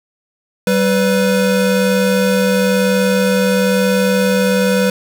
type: tone pair together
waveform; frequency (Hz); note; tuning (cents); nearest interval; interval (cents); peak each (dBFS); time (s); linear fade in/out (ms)
square; 192.9 / 497.7; G3 / B4; -28 / +13; octave + major third; 1641; -15 / -15; 0.67-4.9; 2
effects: none